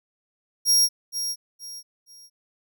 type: tone with echo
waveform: sawtooth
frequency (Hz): 5600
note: F8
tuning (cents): +4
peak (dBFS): -13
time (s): 0.65-0.89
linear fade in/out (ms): 50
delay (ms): 470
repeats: 3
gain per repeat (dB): -10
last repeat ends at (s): 2.3
effects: none